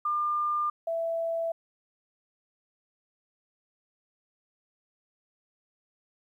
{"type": "tone pair in turn", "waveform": "sine", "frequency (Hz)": [1200, 663.2], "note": ["D6", "E5"], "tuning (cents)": [37, 10], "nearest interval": "minor seventh", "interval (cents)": 1027, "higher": "first", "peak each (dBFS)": [-25, -27], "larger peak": "first", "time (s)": [[0.05, 0.7], [0.87, 1.52]], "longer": "neither", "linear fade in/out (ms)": 5, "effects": ["11-bit"]}